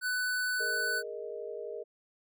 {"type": "tone", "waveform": "square", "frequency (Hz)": 1495, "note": "F#6", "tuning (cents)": 17, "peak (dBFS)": -30, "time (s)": [0.01, 1.03], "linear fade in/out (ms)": 50}
{"type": "chord", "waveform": "sine", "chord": "Ab suspended second", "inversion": "none", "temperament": "just", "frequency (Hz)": [415.3, 467.2, 623], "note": ["Ab4", "Bb4", "Eb5"], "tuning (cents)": [0, 4, 2], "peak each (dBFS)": [-41, -40, -43], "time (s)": [0.59, 1.84], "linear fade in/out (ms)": 20}
{"effects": []}